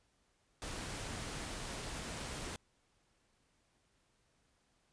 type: noise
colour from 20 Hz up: pink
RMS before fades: -43 dBFS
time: 0.62-2.56 s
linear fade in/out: 0 ms
effects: pink hiss -75 dBFS RMS until 4.92 s + resampled to 22050 Hz